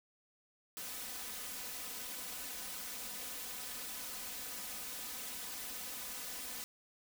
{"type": "noise with comb filter", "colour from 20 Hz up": "white", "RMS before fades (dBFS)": -44, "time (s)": [0.77, 6.64], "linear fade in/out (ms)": 0, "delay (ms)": 4, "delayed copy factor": 1, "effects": []}